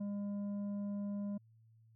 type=tone with tanh clipping; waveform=triangle; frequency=202.7 Hz; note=G#3; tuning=42 cents flat; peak=-38 dBFS; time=0-1.38 s; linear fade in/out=10 ms; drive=11 dB; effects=added 112 Hz sine -62 dBFS peak until 1.95 s